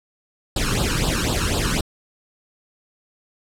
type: noise with flanger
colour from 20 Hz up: pink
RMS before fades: -21 dBFS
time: 0.56-1.81 s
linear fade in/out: 5 ms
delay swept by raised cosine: 0.23 to 0.76 ms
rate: 4 Hz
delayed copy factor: +0.9
effects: low-pass 10000 Hz 12 dB/octave